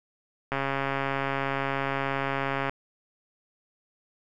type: click train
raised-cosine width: 0.5 ms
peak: -13 dBFS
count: 299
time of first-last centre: 0.52-2.695 s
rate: 137 Hz
effects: none